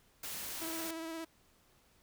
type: noise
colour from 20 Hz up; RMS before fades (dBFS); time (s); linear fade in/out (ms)
white; -42; 0.23-0.91; 5
type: tone with vibrato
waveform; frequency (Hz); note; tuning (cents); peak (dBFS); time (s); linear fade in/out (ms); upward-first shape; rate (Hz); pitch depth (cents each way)
sawtooth; 326.1; E4; -19; -36; 0.61-1.25; 10; sine; 17; 25
effects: pink hiss -68 dBFS RMS until 2.02 s